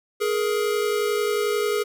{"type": "tone pair together", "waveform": "square", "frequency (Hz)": [418.5, 469.7], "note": ["G#4", "A#4"], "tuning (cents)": [13, 13], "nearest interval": "major second", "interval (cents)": 200, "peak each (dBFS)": [-23, -27], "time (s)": [0.2, 1.84], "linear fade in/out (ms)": 20, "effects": []}